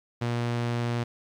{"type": "tone", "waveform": "sawtooth", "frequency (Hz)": 119.2, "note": "A#2", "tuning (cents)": 39, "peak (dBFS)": -22, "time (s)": [0.21, 1.04], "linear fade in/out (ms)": 10, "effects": ["low-pass 5000 Hz 12 dB/octave", "10-bit"]}